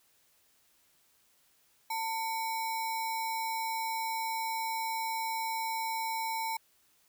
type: tone with sample-and-hold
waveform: sine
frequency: 900 Hz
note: A5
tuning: 39 cents sharp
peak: -31 dBFS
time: 1.9-6.57 s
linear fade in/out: 5 ms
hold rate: 3150 Hz
effects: white hiss -68 dBFS RMS until 7.08 s